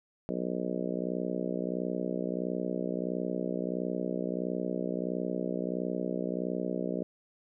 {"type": "harmonic tone", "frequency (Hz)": 61.5, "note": "B1", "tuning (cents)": -7, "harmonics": [3, 4, 5, 6, 7, 8, 9, 10], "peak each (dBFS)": [-36, -37, -38, -39, -39, -40, -41, -41], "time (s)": [0.29, 7.03], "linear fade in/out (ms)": 0, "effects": []}